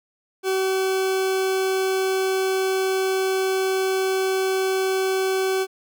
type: tone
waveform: 40% pulse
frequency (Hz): 380.5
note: F#4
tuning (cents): +48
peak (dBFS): -19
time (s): 0.43-5.67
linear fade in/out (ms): 50
effects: none